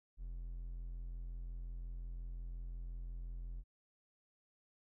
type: tone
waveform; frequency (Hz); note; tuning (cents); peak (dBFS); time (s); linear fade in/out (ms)
triangle; 42.82; F1; -33; -40; 0.17-3.64; 50
effects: none